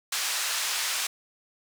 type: band-pass noise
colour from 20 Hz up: white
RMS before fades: -29 dBFS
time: 0.12-1.07 s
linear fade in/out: 5 ms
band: 1000 to 7500 Hz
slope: 12 dB/octave
effects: none